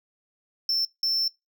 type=tone bursts at uneven times; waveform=triangle; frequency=5360 Hz; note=E8; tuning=28 cents sharp; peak=-20 dBFS; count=2; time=0.69-0.85 / 1.03-1.28 s; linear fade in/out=2 ms; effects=noise-tail reverb RT60 0.2 s tail -23 dB re dry